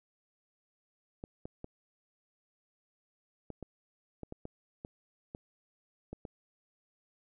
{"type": "clicks", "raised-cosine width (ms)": 2, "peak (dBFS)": -28, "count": 12, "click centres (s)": [1.239, 1.455, 1.644, 3.503, 3.627, 4.233, 4.324, 4.454, 4.849, 5.349, 6.13, 6.252], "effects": []}